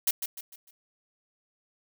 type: noise with echo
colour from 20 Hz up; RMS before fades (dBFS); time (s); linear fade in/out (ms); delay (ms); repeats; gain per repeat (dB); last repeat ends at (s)
blue; -24; 0.07-0.11; 5; 150; 4; -8; 0.71
effects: none